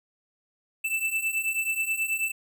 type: beating tone pair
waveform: square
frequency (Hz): 2644 / 2653.3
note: E7 / E7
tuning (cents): +5 / +11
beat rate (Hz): 9.3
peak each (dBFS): -31 / -28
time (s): 0.84-2.32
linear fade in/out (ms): 10
effects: none